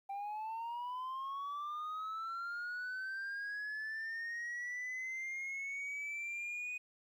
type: linear sweep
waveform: sine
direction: up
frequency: 784 to 2489 Hz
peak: -36 dBFS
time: 0.09-6.78 s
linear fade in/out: 10 ms
effects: tanh soft clip ceiling -38 dBFS + 12-bit